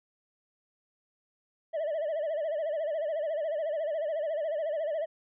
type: tone with vibrato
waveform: triangle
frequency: 619 Hz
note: D#5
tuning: 9 cents flat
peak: -26 dBFS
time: 1.73-5.06 s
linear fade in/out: 20 ms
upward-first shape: sine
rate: 14 Hz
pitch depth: 120 cents each way
effects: tanh soft clip ceiling -23 dBFS + resampled to 8000 Hz